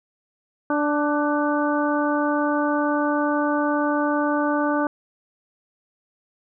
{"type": "harmonic tone with a mistuned harmonic", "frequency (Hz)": 293.7, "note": "D4", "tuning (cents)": 0, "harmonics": [1, 2, 3, 4, 5], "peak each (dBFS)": [-22, -25, -27, -28, -29], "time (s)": [0.7, 4.87], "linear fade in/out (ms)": 2, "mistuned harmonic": 5, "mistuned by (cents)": 31, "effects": []}